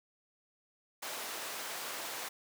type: high-pass noise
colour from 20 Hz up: pink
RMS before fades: -41 dBFS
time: 1.02-2.29 s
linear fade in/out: 10 ms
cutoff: 550 Hz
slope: 12 dB/octave
effects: none